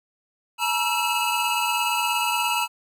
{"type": "tone cluster", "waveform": "square", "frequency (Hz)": [864, 953, 1339, 2609, 2876], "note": ["A5", "A#5", "E6", "E7", "F#7"], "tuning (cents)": [-32, 38, 27, -18, -50], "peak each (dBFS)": [-30, -26, -30, -28, -32], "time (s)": [0.58, 2.68], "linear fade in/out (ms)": 50, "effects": []}